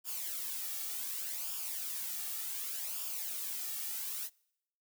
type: noise with flanger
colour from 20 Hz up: blue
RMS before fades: -39 dBFS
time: 0.04-4.3 s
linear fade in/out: 50 ms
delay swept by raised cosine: 0.49 to 1.99 ms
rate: 0.67 Hz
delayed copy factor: -0.6
effects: noise-tail reverb RT60 0.8 s tail -26 dB re dry